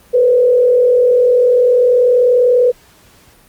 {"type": "tone with frequency modulation", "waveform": "sine", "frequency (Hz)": 493.9, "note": "B4", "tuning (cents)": 0, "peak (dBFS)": -7, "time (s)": [0.13, 2.72], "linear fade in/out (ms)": 20, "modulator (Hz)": 40.2, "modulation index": 0.6, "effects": ["pink hiss -47 dBFS RMS until 3.48 s", "Opus 32 kbps"]}